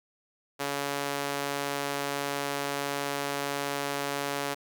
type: tone with high-pass filter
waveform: sawtooth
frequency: 141.5 Hz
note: C#3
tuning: 36 cents sharp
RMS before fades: -32 dBFS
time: 0.59-4.55 s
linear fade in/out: 20 ms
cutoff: 460 Hz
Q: 0.7
effects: none